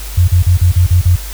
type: tone bursts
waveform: sine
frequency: 88.7 Hz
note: F2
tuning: 27 cents sharp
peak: -5 dBFS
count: 7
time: 0.17-1.162 s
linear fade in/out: 10 ms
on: 110 ms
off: 37 ms
effects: added 50 Hz sine -23 dBFS peak until 1.33 s + white hiss -30 dBFS RMS until 1.33 s